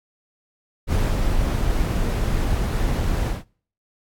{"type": "noise with ADSR envelope", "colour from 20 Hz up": "brown", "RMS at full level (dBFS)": -18, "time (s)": [0.87, 3.44], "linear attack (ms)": 51, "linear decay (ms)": 240, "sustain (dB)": -3, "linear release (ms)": 170, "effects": ["noise-tail reverb RT60 0.5 s tail -25 dB re dry", "AAC 64 kbps"]}